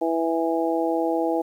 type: harmonic tone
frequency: 164.81 Hz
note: E3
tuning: in tune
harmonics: 2 / 3 / 4 / 5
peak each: -24 / -26 / -27 / -28 dBFS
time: 0.01-1.42 s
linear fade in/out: 10 ms
effects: 9-bit